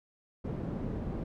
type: low-pass noise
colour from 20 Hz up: white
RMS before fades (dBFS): -36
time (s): 0.44-1.24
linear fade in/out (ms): 10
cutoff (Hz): 260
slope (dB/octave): 12
effects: none